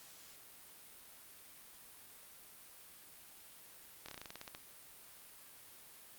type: slowing click train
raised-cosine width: 0.2 ms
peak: -29 dBFS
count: 12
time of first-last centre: 4.06-4.549 s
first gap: 25 ms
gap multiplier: 1.11
effects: white hiss -57 dBFS RMS until 6.18 s + Opus 48 kbps